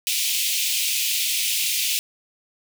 pink high-pass noise, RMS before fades -23 dBFS, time 0.07-1.99 s, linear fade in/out 0 ms, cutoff 2400 Hz, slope 48 dB/octave, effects none

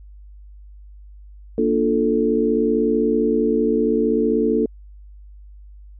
sine chord, Bb major seventh, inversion none, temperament equal, 233.1 / 293.7 / 349.2 / 440 Hz, Bb3 / D4 / F4 / A4, 0 / 0 / 0 / 0 cents, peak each -21 / -22 / -24 / -19 dBFS, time 1.58-4.66 s, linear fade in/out 2 ms, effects added 50 Hz sine -39 dBFS peak until 5.99 s

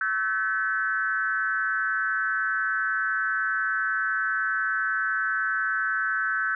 sine tone with frequency modulation, 1521 Hz, F#6, 47 cents sharp, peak -23 dBFS, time 0.01-6.55 s, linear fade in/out 2 ms, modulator 206 Hz, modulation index 0.96, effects none

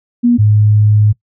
sine tone pair in turn, 240 / 105.62 Hz, B3 / G#2, -49 / +30 cents, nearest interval octave + major second, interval 1421 cents, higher first, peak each -6 dBFS, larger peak neither, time 0.23-0.38 / 0.38-1.13 s, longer second, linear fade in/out 20 ms, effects noise-tail reverb RT60 0.1 s tail -20 dB re dry

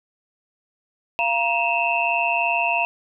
sine tone cluster, 690 / 944 / 2579 / 2722 Hz, F5 / A#5 / E7 / F7, -21 / +22 / -39 / -45 cents, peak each -24 dBFS, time 1.19-2.85 s, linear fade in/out 0 ms, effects none

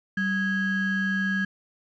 triangle ring-modulated tone, 730 Hz, F#5, 24 cents flat, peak -18 dBFS, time 0.17-1.45 s, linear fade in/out 5 ms, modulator 923 Hz, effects resampled to 16000 Hz

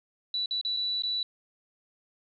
sine tone with dropouts, 3951 Hz, B7, in tune, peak -27 dBFS, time 0.34-1.23 s, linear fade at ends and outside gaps 2 ms, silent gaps 0.459-0.509 / 0.613-0.649 / 0.766-0.77 / 1.022-1.035 s, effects none

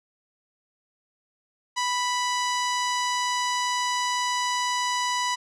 sawtooth tone with low-pass filter, 987.8 Hz, B5, in tune, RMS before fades -26 dBFS, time 1.76-5.36 s, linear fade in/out 20 ms, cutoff 6700 Hz, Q 1.7, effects none

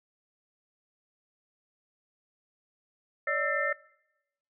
sine tone cluster, 568 / 615 / 1326 / 1801 / 2086 Hz, C#5 / D#5 / E6 / A6 / C7, +42 / -20 / +10 / +40 / -6 cents, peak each -33 / -36 / -33 / -30 / -35 dBFS, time 3.27-3.73 s, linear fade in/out 5 ms, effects noise-tail reverb RT60 0.9 s tail -22 dB re dry

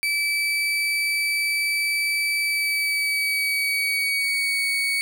35% pulse tone with pitch glide, 2309 to 2234 Hz, D7 to C#7, -30 to +13 cents, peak -19 dBFS, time 0.03-5.01 s, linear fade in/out 0 ms, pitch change -57 cents, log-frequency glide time 2.41-4.63 s, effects none

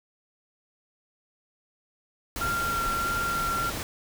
pink noise, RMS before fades -33 dBFS, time 2.36-3.83 s, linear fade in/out 0 ms
sine tone with vibrato, 1377 Hz, F6, 25 cents flat, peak -26 dBFS, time 2.41-3.7 s, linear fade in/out 5 ms, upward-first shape sine, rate 1.6 Hz, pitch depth 10 cents each way
effects none

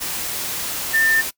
sine tone in noise, 1794 Hz, A6, 33 cents sharp, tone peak -14 dBFS, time 0.93-1.22 s, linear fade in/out 20 ms, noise white, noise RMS -26 dBFS, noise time 0-1.31 s, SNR +9 dB, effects noise-tail reverb RT60 0.1 s tail -22 dB re dry

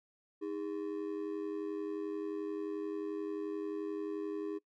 triangle ring-modulated tone, 360.2 Hz, F#4, 46 cents flat, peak -31 dBFS, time 0.41-4.59 s, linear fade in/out 20 ms, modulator 45.7 Hz, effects noise-tail reverb RT60 0.1 s tail -23 dB re dry

